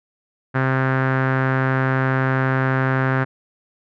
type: tone with low-pass filter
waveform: sawtooth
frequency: 131.9 Hz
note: C3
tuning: 14 cents sharp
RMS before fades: -19 dBFS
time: 0.54-3.25 s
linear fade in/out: 20 ms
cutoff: 1600 Hz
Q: 3.7
effects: none